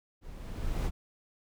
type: noise with level ramp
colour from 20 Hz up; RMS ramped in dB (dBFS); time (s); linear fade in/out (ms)
brown; -46 to -27; 0.21-0.91; 50
effects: none